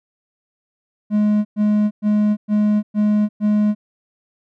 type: tone bursts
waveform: triangle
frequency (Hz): 210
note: G#3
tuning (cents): +19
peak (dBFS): -11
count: 6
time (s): 1.1-3.75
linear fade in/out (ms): 50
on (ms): 350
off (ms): 110
effects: none